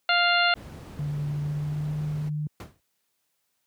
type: harmonic tone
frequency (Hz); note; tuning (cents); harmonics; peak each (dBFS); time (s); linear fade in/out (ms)
699; F5; +1; 1 / 2 / 3 / 4 / 5 / 6; -25 / -23 / -28 / -26 / -31 / -29; 0.09-0.54; 2
type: noise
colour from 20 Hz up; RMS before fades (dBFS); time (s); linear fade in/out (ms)
brown; -37; 0.55-2.3; 20
type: tone with pitch glide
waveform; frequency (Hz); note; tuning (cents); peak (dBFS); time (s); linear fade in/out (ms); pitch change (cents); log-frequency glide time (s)
sine; 146.4 to 150.52; D3 to D3; -5 to +43; -26; 0.99-2.47; 2; +48; 1.37-1.94
type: noise with exponential decay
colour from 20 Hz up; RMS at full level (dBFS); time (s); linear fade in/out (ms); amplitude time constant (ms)
brown; -30; 2.6-2.8; 2; 42
effects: white hiss -75 dBFS RMS until 3.66 s + high-pass 80 Hz 12 dB/octave